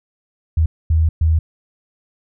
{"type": "tone bursts at uneven times", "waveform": "sine", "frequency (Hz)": 80, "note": "D#2", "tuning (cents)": 49, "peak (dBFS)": -11, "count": 3, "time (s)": [[0.57, 0.66], [0.9, 1.09], [1.21, 1.39]], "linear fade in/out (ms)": 5, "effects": []}